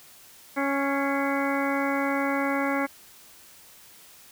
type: harmonic tone with a mistuned harmonic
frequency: 277.2 Hz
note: C#4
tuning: in tune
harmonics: 1 / 2 / 3 / 4 / 5 / 6 / 7 / 8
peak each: -27 / -30 / -32 / -33 / -34 / -35 / -35 / -36 dBFS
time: 0.56-2.87 s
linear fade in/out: 20 ms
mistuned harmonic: 7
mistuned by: +72 cents
effects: white hiss -51 dBFS RMS until 4.31 s

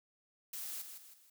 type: noise with echo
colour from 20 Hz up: blue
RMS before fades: -43 dBFS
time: 0.53-0.82 s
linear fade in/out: 5 ms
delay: 160 ms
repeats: 3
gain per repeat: -7 dB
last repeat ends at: 1.3 s
effects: none

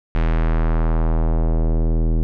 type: tone with low-pass filter sweep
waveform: square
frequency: 40.46 Hz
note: E1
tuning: 32 cents flat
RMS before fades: -17 dBFS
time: 0.15-2.23 s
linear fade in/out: 0 ms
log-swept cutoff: 2400 to 340 Hz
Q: 1.1
effects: none

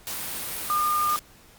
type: tone in noise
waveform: sine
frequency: 1211 Hz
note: D#6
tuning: 47 cents flat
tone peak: -21 dBFS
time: 0.7-1.16 s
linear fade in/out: 0 ms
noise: white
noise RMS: -32 dBFS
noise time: 0.07-1.19 s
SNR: +8 dB
effects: pink hiss -53 dBFS RMS until 1.58 s + Opus 48 kbps

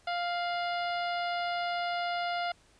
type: harmonic tone with a mistuned harmonic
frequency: 698.5 Hz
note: F5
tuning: in tune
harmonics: 1 / 2 / 3 / 4 / 5 / 6 / 7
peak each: -31 / -37 / -41 / -43 / -45 / -47 / -48 dBFS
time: 0.07-2.52 s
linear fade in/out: 5 ms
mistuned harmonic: 4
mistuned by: +50 cents
effects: pink hiss -63 dBFS RMS until 2.79 s + resampled to 22050 Hz

